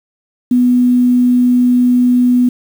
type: tone with quantisation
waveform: sine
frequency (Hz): 247.2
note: B3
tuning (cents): +2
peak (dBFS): -7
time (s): 0.51-2.49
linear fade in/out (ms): 5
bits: 6
effects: none